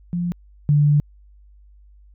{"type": "tone pair in turn", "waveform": "sine", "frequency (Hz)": [174.61, 146.83], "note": ["F3", "D3"], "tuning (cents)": [0, 0], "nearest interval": "minor third", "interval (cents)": 300, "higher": "first", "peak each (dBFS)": [-20, -12], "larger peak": "second", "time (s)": [[0.13, 0.32], [0.69, 1]], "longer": "second", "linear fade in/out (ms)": 0, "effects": ["added 50 Hz sine -46 dBFS peak until 2.14 s"]}